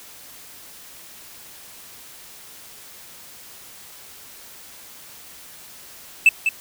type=tone with echo; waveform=triangle; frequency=2637 Hz; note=E7; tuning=in tune; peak=-6 dBFS; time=6.26-6.29 s; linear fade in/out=2 ms; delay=200 ms; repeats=1; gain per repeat=-8 dB; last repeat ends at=6.49 s; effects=white hiss -43 dBFS RMS until 6.6 s